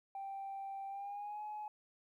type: tone with pitch glide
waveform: sine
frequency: 784 to 845.1 Hz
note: G5 to G#5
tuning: 0 to +30 cents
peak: -40 dBFS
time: 0.15-1.68 s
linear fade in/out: 2 ms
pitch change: +130 cents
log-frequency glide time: 0.88-1.42 s
effects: tanh soft clip ceiling -38 dBFS + 13-bit